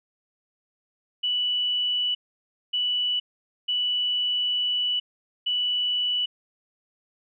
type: tone bursts at uneven times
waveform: sine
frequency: 2960 Hz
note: F#7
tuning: in tune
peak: -22 dBFS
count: 4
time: 1.23-2.15 / 2.73-3.2 / 3.68-5 / 5.46-6.26 s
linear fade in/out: 10 ms
effects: none